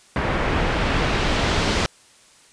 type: noise with low-pass filter sweep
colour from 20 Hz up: pink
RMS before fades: -21 dBFS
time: 0.16-1.86 s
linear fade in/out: 0 ms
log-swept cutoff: 1800 to 5300 Hz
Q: 0.85
effects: white hiss -52 dBFS RMS until 2.52 s + resampled to 22050 Hz